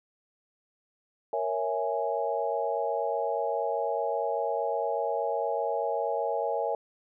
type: chord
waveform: sine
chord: A# half-diminished seventh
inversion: none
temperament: equal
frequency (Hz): 466.2 / 554.4 / 659.3 / 830.6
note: A#4 / C#5 / E5 / G#5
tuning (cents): 0 / 0 / 0 / 0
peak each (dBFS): -32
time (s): 1.33-6.75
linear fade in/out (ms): 2
effects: none